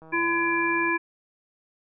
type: click train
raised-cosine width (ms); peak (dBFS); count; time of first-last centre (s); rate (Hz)
1; -35; 141; 0.02-0.895; 160
type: harmonic tone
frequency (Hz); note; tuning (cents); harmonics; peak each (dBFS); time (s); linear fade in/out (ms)
337.4; E4; +40; 1 / 3 / 5 / 7; -27 / -27 / -27 / -27; 0.12-0.98; 20
effects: none